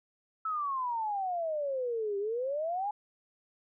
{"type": "exponential two-way sweep", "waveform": "sine", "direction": "down then up", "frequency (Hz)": [1318.5, 392.8, 848], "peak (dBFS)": -30, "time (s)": [0.45, 2.91], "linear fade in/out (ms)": 5, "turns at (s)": 2.18, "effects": []}